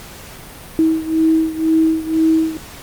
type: beating tone pair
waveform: sine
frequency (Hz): 320 / 322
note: D#4 / E4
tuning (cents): +49 / -41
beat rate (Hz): 2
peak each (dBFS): -14 / -17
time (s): 0.79-2.57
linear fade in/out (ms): 0
effects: pink hiss -36 dBFS RMS until 2.82 s + Opus 48 kbps